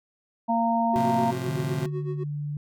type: harmonic tone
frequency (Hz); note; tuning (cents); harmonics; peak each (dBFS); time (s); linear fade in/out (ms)
230.4; A#3; -20; 1 / 3 / 4; -25 / -25 / -25; 0.48-1.32; 20
type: tone with tremolo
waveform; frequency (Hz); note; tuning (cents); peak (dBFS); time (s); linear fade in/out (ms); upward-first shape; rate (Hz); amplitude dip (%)
triangle; 370; F#4; 0; -27; 0.93-2.24; 10; sine; 7.9; 85
type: chord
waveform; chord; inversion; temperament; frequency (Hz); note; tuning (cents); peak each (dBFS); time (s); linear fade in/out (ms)
30% pulse; F major; first; just; 109.13 / 130.96 / 174.61; A2 / C3 / F3; -14 / +2 / 0; -34 / -28 / -34; 0.96-1.86; 0
type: tone with pitch glide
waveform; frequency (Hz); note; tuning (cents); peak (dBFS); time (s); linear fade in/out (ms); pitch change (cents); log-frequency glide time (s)
sine; 148.5 to 146.71; D3 to D3; +20 to -1; -28; 1.48-2.57; 2; -21; 1.76-2.02
effects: none